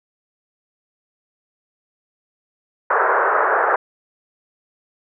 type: band-pass noise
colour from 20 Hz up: white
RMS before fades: -17 dBFS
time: 2.9-3.76 s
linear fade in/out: 5 ms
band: 400 to 1600 Hz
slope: 48 dB/octave
effects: none